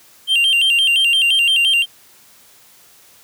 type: tone with vibrato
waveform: triangle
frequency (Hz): 2960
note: F#7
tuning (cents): 0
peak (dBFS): -10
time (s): 0.27-1.86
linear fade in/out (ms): 50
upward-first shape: square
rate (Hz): 5.8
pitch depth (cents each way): 110
effects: white hiss -48 dBFS RMS until 3.23 s + high-pass 60 Hz 12 dB/octave